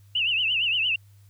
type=tone with vibrato; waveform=sine; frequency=2794 Hz; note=F7; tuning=in tune; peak=-21 dBFS; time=0.15-0.96 s; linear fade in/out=5 ms; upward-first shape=triangle; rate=8.7 Hz; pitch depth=170 cents each way; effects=added 100 Hz sine -50 dBFS peak until 1.29 s + white hiss -65 dBFS RMS until 1.29 s